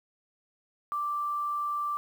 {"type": "tone with quantisation", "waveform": "sine", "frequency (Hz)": 1174.7, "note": "D6", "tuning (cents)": 0, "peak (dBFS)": -28, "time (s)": [0.92, 1.97], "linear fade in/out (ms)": 0, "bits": 9, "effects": []}